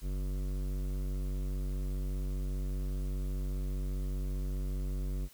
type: tone with hard clipping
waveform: sine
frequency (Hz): 47.5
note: F#1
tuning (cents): +46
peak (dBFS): -34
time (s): 0.01-5.29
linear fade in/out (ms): 50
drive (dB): 15
effects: white hiss -59 dBFS RMS until 5.33 s